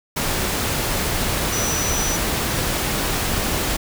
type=tone in noise; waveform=sine; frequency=5920 Hz; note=F#8; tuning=in tune; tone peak=-24 dBFS; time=1.52-2.17 s; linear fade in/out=10 ms; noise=pink; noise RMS=-22 dBFS; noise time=0.16-3.77 s; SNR=-5 dB; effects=none